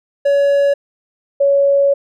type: tone pair in turn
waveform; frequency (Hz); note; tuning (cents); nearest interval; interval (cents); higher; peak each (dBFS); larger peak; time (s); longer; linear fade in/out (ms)
triangle / sine; 564 / 559.5; C#5 / C#5; +30 / +16; unison; 14; first; -8 / -9; first; 0.25-0.74 / 1.4-1.94; second; 10
effects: none